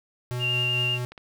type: tone with tremolo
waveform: square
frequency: 123.47 Hz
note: B2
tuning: in tune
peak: -28 dBFS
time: 0.31-1.05 s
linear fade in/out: 0 ms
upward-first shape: sine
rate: 4.5 Hz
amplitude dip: 25%
type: tone with vibrato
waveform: sine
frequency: 2794 Hz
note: F7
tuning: in tune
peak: -23 dBFS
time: 0.39-0.99 s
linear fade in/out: 50 ms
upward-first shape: square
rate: 10 Hz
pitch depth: 15 cents each way
type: clicks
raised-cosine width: 0.3 ms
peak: -27 dBFS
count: 2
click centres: 1.12 / 1.178 s
effects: none